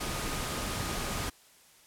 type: tone in noise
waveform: sine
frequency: 1239 Hz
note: D#6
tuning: 8 cents flat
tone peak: -44 dBFS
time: 0-1.3 s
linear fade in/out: 10 ms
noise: pink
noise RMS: -34 dBFS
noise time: 0-1.3 s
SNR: -13 dB
effects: white hiss -59 dBFS RMS until 1.86 s + low-pass 12000 Hz 12 dB/octave